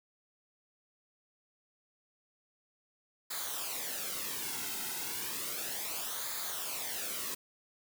white noise with flanger, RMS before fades -38 dBFS, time 3.3-7.35 s, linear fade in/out 10 ms, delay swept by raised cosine 0.35 to 1.75 ms, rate 0.33 Hz, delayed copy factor -0.65, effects none

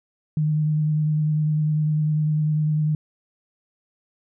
sine tone with vibrato, 152.9 Hz, D#3, 30 cents flat, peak -18 dBFS, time 0.37-2.95 s, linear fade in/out 2 ms, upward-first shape triangle, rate 10 Hz, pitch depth 22 cents each way, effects none

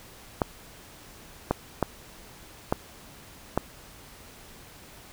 clicks, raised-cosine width 1 ms, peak -8 dBFS, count 5, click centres 0.418 / 1.51 / 1.827 / 2.725 / 3.576 s, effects pink hiss -49 dBFS RMS until 5.12 s

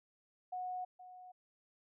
sine tone with echo, 732 Hz, F#5, 19 cents flat, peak -38 dBFS, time 0.52-0.85 s, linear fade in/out 10 ms, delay 470 ms, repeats 1, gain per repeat -13 dB, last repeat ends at 1.32 s, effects none

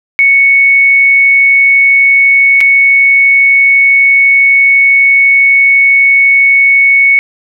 sine tone with dropouts, 2217 Hz, C#7, in tune, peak -3 dBFS, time 0.19-7.19 s, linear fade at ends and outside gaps 0 ms, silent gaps 2.606-2.611 s, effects none

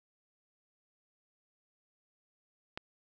click, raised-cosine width 0.3 ms, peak -22 dBFS, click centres 2.775 s, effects none

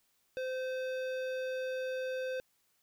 sine tone with hard clipping, 516 Hz, C5, 24 cents flat, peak -36 dBFS, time 0.37-2.4 s, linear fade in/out 0 ms, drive 14 dB, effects white hiss -74 dBFS RMS until 2.82 s

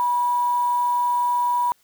sine tone with quantisation, 973 Hz, B5, 26 cents flat, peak -18 dBFS, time 0-1.72 s, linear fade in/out 0 ms, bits 6, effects white hiss -62 dBFS RMS until 1.83 s

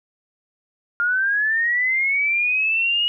sine linear sweep, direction up, 1402 to 2900 Hz, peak -17 dBFS, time 1-3.08 s, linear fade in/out 0 ms, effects none

